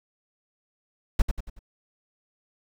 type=noise with echo; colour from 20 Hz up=brown; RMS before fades=-17 dBFS; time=1.19-1.22 s; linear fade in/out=5 ms; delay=93 ms; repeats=4; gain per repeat=-7 dB; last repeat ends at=1.592 s; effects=none